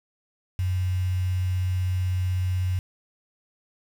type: tone with quantisation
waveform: sine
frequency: 91.6 Hz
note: F#2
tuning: 17 cents flat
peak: -22 dBFS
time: 0.59-2.79 s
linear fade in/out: 0 ms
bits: 7
effects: none